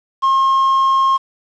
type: tone with quantisation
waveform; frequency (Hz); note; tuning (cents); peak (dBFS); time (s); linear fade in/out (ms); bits
triangle; 1073; C6; +43; -9; 0.22-1.18; 20; 6
effects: low-pass 5000 Hz 12 dB/octave